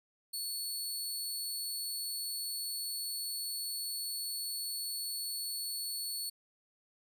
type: tone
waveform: 20% pulse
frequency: 4415 Hz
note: C#8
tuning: 8 cents flat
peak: -30 dBFS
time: 0.33-6.3 s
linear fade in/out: 10 ms
effects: none